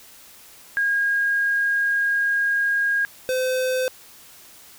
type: tone pair in turn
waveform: sine / square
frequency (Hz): 1629 / 513.1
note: G#6 / C5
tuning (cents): -34 / -34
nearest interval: octave + minor sixth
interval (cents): 2000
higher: first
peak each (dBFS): -18 / -21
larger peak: first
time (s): 0.77-3.05 / 3.29-3.88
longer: first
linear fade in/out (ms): 0
effects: white hiss -47 dBFS RMS until 4.78 s